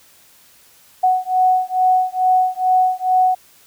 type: beating tone pair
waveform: sine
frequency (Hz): 740 / 742.3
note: F#5 / F#5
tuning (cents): 0 / +5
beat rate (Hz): 2.3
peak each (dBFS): -16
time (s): 1.03-3.35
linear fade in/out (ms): 10
effects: white hiss -50 dBFS RMS until 3.66 s